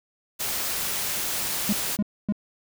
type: noise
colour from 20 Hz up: white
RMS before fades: -28 dBFS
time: 0.39-1.97 s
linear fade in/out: 20 ms
type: tone bursts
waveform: triangle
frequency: 206 Hz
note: G#3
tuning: 14 cents flat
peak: -18 dBFS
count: 3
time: 1.69-2.324 s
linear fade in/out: 2 ms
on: 38 ms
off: 260 ms
effects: none